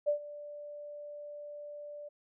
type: tone with ADSR envelope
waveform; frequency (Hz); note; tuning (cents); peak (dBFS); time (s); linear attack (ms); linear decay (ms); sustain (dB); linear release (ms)
sine; 587.3; D5; 0; -24; 0.06-2.09; 25; 100; -18; 12
effects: none